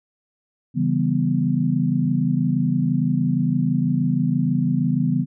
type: chord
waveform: sine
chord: C# half-diminished seventh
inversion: none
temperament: equal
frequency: 138.59 / 164.81 / 196 / 246.9 Hz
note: C#3 / E3 / G3 / B3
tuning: 0 / 0 / 0 / 0 cents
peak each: -23 / -22 / -25 / -22 dBFS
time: 0.74-5.26 s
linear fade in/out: 50 ms
effects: none